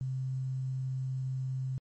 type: tone with quantisation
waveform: sine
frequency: 130.81 Hz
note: C3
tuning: in tune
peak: -31 dBFS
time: 0.01-1.78 s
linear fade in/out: 0 ms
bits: 10
effects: MP3 32 kbps